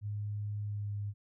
sine tone with pitch glide, 103.83 to 102.46 Hz, G#2 to G#2, 0 to -23 cents, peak -34 dBFS, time 0.01-1.14 s, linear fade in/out 50 ms, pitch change -23 cents, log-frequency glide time 0.63-0.93 s, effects none

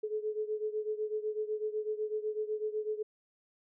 sine beating tone pair, 426.1 / 434.1 Hz, G#4 / A4, +44 / -23 cents, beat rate 8 Hz, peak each -34 / -37 dBFS, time 0.03-3.03 s, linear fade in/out 10 ms, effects none

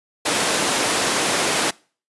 pink high-pass noise, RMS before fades -20 dBFS, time 0.25-1.71 s, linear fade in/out 10 ms, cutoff 300 Hz, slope 12 dB/octave, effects noise-tail reverb RT60 0.4 s tail -24 dB re dry + resampled to 24000 Hz

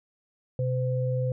sine tone pair together, 127.5 / 510.7 Hz, C3 / C5, -44 / -42 cents, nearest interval 2 octaves, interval 2402 cents, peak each -25 / -30 dBFS, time 0.59-1.32 s, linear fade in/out 2 ms, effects none

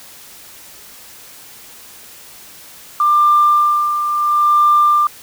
sine tone with tremolo, 1191 Hz, D6, 24 cents sharp, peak -7 dBFS, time 3-5.07 s, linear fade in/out 2 ms, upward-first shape sine, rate 0.73 Hz, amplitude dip 60%, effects tanh soft clip ceiling -3 dBFS + white hiss -39 dBFS RMS until 5.22 s

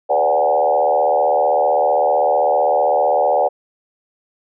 sine tone with frequency modulation, 659.3 Hz, E5, in tune, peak -12 dBFS, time 0.09-3.49 s, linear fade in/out 20 ms, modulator 75.6 Hz, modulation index 2.3, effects none

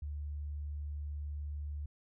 sine tone, 73.42 Hz, D2, in tune, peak -37 dBFS, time 0.02-1.86 s, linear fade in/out 5 ms, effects none

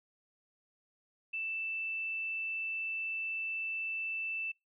sine tone, 2652 Hz, E7, 10 cents sharp, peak -34 dBFS, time 1.33-4.52 s, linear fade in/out 10 ms, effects noise-tail reverb RT60 0.2 s tail -25 dB re dry

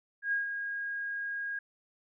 sine tone with ADSR envelope, 1633 Hz, G#6, 30 cents flat, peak -26 dBFS, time 0.22-1.59 s, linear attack 100 ms, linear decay 140 ms, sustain -7 dB, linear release 4 ms, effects none

